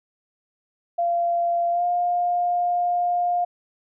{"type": "tone with pitch glide", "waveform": "sine", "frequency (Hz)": [689, 706.3], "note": ["F5", "F5"], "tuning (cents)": [-24, 19], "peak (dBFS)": -19, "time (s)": [0.98, 3.45], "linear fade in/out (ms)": 10, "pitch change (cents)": 43, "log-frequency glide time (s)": [1.71, 1.84], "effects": []}